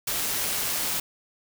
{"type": "noise with amplitude modulation", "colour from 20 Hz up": "white", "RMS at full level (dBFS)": -26, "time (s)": [0.07, 1], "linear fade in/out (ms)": 5, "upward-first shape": "sine", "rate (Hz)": 160, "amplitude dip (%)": 35, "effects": []}